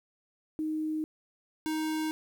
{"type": "tone pair in turn", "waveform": ["sine", "square"], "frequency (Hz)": [311.1, 312.9], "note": ["D#4", "D#4"], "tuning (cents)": [0, 10], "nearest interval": "unison", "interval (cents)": 10, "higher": "second", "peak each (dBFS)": [-29, -30], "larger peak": "first", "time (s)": [[0.59, 1.04], [1.66, 2.11]], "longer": "neither", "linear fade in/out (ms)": 0, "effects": ["10-bit"]}